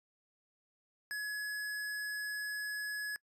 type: tone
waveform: square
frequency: 1691 Hz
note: G#6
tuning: 31 cents sharp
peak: -37 dBFS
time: 1.11-3.16 s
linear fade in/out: 0 ms
effects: noise-tail reverb RT60 0.1 s tail -24 dB re dry + resampled to 32000 Hz